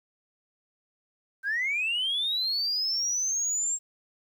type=linear sweep; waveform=sine; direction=up; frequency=1538 to 7550 Hz; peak=-24 dBFS; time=1.43-3.79 s; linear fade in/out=50 ms; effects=tanh soft clip ceiling -22 dBFS + 10-bit